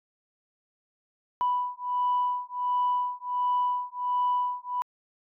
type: beating tone pair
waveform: sine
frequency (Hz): 987.8 / 989.2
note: B5 / B5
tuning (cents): 0 / +3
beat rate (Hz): 1.4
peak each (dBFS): -27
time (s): 1.41-4.82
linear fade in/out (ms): 0
effects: tanh soft clip ceiling -18 dBFS